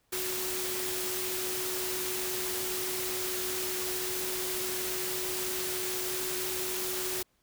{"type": "tone in noise", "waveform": "sine", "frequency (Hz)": 369.2, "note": "F#4", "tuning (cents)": -4, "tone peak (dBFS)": -37, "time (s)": [0.12, 7.23], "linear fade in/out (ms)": 10, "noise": "white", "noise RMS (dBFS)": -34, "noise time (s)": [0.12, 7.23], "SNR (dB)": -6, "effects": ["pink hiss -72 dBFS RMS until 7.42 s"]}